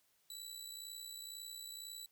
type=tone with amplitude modulation; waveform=20% pulse; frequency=3951 Hz; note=B7; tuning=in tune; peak=-38 dBFS; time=0.3-2.06 s; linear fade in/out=2 ms; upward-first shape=sine; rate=62 Hz; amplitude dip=60%; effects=white hiss -75 dBFS RMS until 2.11 s